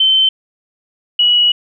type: tone pair in turn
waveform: sine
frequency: 3084 / 2924 Hz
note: G7 / F#7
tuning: -29 / -21 cents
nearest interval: minor second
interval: 92 cents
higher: first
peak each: -8 dBFS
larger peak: neither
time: 0-0.29 / 1.19-1.52 s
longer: second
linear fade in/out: 5 ms
effects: none